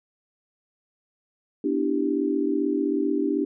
sine chord, E minor seventh, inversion second, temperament equal, 246.9 / 293.7 / 329.6 / 392 Hz, B3 / D4 / E4 / G4, 0 / 0 / 0 / 0 cents, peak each -30 / -24 / -29 / -27 dBFS, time 1.64-3.45 s, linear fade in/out 5 ms, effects none

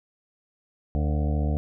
harmonic tone with a mistuned harmonic, 74.5 Hz, D2, 25 cents sharp, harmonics 1 / 2 / 3 / 4 / 6 / 7 / 8 / 9 / 10, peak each -23 / -29 / -33 / -35 / -39 / -40 / -41 / -42 / -43 dBFS, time 0.95-1.57 s, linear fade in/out 0 ms, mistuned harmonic 9, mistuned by +62 cents, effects none

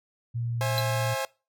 sine tone with pitch glide, 117.8 to 116.51 Hz, A#2 to A#2, +19 to 0 cents, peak -27 dBFS, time 0.34-1.15 s, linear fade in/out 20 ms, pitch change -19 cents, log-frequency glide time 0.44-0.81 s
sawtooth chord, C augmented, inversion none, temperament equal with one note detuned, 533.3 / 659.3 / 830.6 Hz, C5 / E5 / G#5, +33 / 0 / 0 cents, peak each -26 / -31 / -29 dBFS, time 0.61-1.25 s, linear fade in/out 0 ms
square tone with exponential decay, 4046 Hz, B7, 41 cents sharp, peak -23 dBFS, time 0.78-0.86 s, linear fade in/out 0 ms, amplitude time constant 16 ms
effects noise-tail reverb RT60 0.3 s tail -23 dB re dry

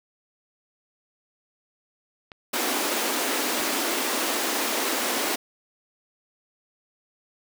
clicks, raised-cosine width 0.3 ms, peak -25 / -16 dBFS, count 2, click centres 2.318 / 3.603 s
pink high-pass noise, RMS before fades -26 dBFS, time 2.53-5.36 s, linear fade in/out 10 ms, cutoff 240 Hz, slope 48 dB/octave
effects none

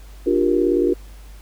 sine chord, G minor seventh, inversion second, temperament just, 294 / 352.8 / 392 / 470.4 Hz, D4 / F4 / G4 / Bb4, +2 / +18 / 0 / +16 cents, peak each -21 / -18 / -22 / -22 dBFS, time 0.26-0.94 s, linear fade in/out 10 ms, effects added 50 Hz sine -37 dBFS peak until 1.41 s + pink hiss -50 dBFS RMS until 1.41 s

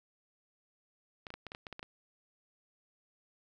clicks, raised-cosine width 0.3 ms, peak -27 dBFS, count 10, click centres 1.268 / 1.304 / 1.34 / 1.467 / 1.519 / 1.549 / 1.668 / 1.727 / 1.794 / 1.829 s, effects 11-bit

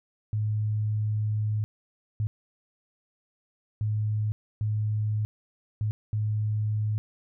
sine tone bursts at uneven times, 106.8 Hz, G#2, 49 cents sharp, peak -24 dBFS, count 6, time 0.33-1.64 / 2.2-2.27 / 3.81-4.32 / 4.61-5.25 / 5.81-5.91 / 6.13-6.98 s, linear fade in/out 0 ms, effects none

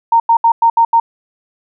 sine tone bursts at uneven times, 922 Hz, A#5, 19 cents flat, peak -6 dBFS, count 6, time 0.12-0.2 / 0.29-0.37 / 0.44-0.52 / 0.62-0.7 / 0.77-0.85 / 0.93-1 s, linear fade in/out 5 ms, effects none

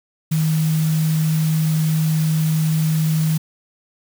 sine tone in noise, 157.5 Hz, D#3, 21 cents sharp, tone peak -15 dBFS, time 0.31-3.38 s, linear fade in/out 10 ms, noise white, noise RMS -32 dBFS, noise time 0.31-3.38 s, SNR +14 dB, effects none

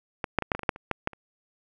clicks, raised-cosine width 0.5 ms, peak -13 / -6 / -14 / -9 / -16 / -20 / -20 / -6 / -26 / -10 / -10 / -29 dBFS, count 12, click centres 0.242 / 0.387 / 0.423 / 0.518 / 0.55 / 0.593 / 0.633 / 0.692 / 0.761 / 0.913 / 1.074 / 1.133 s, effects none

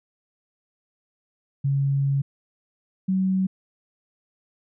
sine tone pair in turn, 138.59 / 188.86 Hz, C#3 / F#3, 0 / +36 cents, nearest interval perfect fourth, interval 536 cents, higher second, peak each -19 dBFS, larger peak neither, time 1.64-2.22 / 3.08-3.47 s, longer first, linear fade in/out 10 ms, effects none

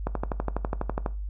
click train, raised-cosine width 1 ms, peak -13 dBFS, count 13, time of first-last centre 0.07-1.062 s, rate 12.1 Hz, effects noise-tail reverb RT60 0.3 s tail -17 dB re dry + added 50 Hz sine -30 dBFS peak until 1.29 s

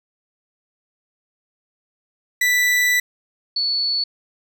40% pulse / sine tone pair in turn, 1975.5 / 4435 Hz, B6 / C#8, 0 / 0 cents, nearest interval octave + major second, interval 1400 cents, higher second, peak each -14 / -18 dBFS, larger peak first, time 2.41-3 / 3.56-4.04 s, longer first, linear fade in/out 5 ms, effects none

